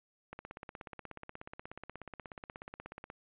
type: click train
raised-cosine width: 0.5 ms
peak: -29 dBFS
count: 47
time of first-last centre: 0.33-3.101 s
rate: 16.6 Hz
effects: resampled to 8000 Hz